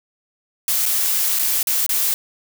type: noise with dropouts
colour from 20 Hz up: blue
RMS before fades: -19 dBFS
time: 0.68-2.14 s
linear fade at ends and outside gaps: 1 ms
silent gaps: 0.856-0.861 / 1.389-1.394 / 1.629-1.671 / 1.864-1.892 s
effects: none